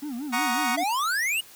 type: tone with vibrato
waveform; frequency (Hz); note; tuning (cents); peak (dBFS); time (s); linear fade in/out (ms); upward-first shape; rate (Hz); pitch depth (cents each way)
triangle; 266; C4; +29; -28; 0.02-0.84; 10; sine; 5.5; 230
type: chord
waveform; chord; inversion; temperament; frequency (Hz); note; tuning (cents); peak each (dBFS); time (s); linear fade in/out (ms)
25% pulse; D# minor seventh; first; equal with one note detuned; 740 / 939.4 / 1108.7 / 1244.5; F#5 / A#5 / C#6 / D#6; 0 / +13 / 0 / 0; -24 / -25 / -27 / -27; 0.32-0.77; 20
type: exponential sweep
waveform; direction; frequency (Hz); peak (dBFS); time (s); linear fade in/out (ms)
square; up; 650 to 2960; -24; 0.77-1.41; 10
effects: white hiss -49 dBFS RMS until 1.55 s